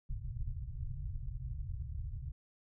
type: low-pass noise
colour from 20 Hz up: pink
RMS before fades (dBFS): -40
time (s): 0.09-2.32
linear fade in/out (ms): 10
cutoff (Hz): 140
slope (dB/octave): 96
effects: none